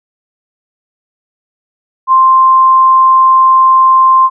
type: tone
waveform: sine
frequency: 1050 Hz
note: C6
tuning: 6 cents sharp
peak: -3 dBFS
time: 2.07-4.3 s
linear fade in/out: 50 ms
effects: none